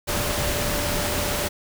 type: tone in noise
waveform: sine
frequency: 587 Hz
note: D5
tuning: 1 cent flat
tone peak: -31 dBFS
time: 0.07-1.49 s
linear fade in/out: 20 ms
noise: pink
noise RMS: -25 dBFS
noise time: 0.07-1.49 s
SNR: -9 dB
effects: none